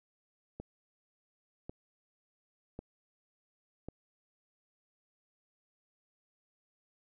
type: click train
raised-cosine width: 2 ms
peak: -28 dBFS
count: 4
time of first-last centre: 0.6-3.886 s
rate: 0.913 Hz
effects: none